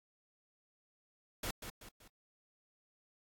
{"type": "noise with echo", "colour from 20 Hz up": "pink", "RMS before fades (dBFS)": -39, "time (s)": [1.43, 1.51], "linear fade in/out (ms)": 5, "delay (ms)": 190, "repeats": 3, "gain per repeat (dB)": -7, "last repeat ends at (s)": 2.08, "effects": ["AAC 64 kbps"]}